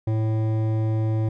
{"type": "tone with hard clipping", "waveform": "triangle", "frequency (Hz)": 110, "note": "A2", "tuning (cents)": 0, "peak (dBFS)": -22, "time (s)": [0.07, 1.29], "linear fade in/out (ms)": 5, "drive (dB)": 16, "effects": []}